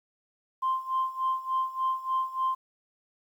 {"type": "tone with tremolo", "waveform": "sine", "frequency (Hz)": 1046.5, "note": "C6", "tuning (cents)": 0, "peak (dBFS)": -22, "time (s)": [0.62, 2.55], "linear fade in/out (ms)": 10, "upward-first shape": "sine", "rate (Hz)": 3.4, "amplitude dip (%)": 85, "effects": ["tanh soft clip ceiling -20 dBFS", "10-bit"]}